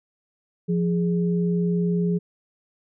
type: tone pair together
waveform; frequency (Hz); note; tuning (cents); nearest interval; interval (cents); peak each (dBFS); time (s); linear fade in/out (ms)
sine; 174.61 / 415.3; F3 / G#4; 0 / 0; octave + minor third; 1500; -20 / -27; 0.68-2.19; 20
effects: none